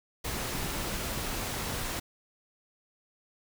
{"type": "noise", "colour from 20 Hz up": "pink", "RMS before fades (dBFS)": -34, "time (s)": [0.24, 2], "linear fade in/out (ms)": 10}
{"type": "clicks", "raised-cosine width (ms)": 3, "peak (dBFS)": -25, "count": 3, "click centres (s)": [0.646, 1.176, 1.331]}
{"effects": []}